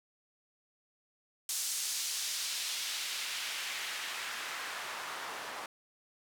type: noise with band-pass filter sweep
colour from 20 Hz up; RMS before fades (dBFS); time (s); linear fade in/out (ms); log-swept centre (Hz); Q
white; -38; 1.49-5.66; 2; 7000 to 880; 1
effects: none